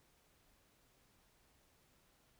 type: silence
effects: pink hiss -72 dBFS RMS until 2.39 s